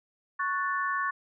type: chord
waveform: sine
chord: F# minor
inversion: second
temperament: equal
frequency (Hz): 1108.7 / 1480 / 1760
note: C#6 / F#6 / A6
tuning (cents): 0 / 0 / 0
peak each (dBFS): -29 / -34 / -32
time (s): 0.39-1.11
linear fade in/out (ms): 10
effects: none